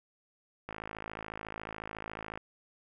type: click train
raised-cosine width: 0.5 ms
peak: -24 dBFS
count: 92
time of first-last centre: 0.69-2.375 s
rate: 54 Hz
effects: none